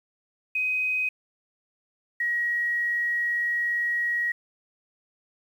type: tone pair in turn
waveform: sine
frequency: 2514 / 1901.2 Hz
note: D#7 / A#6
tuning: +17 / +34 cents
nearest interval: perfect fourth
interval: 483 cents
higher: first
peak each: -23 dBFS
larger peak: neither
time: 0.55-1.09 / 2.2-4.32 s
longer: second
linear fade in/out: 5 ms
effects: 9-bit